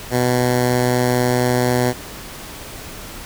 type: tone with notch filter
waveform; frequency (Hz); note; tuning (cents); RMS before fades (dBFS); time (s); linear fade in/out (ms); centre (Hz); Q
10% pulse; 124.2; B2; +10; -17; 0.1-1.94; 50; 2800; 1.9
effects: pink hiss -34 dBFS RMS until 3.25 s